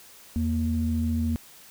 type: tone pair together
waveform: sine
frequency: 82.41 / 233.1 Hz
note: E2 / A#3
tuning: 0 / 0 cents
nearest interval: octave + tritone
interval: 1800 cents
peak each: -25 dBFS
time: 0.36-1.36 s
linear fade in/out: 0 ms
effects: tanh soft clip ceiling -15 dBFS + white hiss -50 dBFS RMS until 1.7 s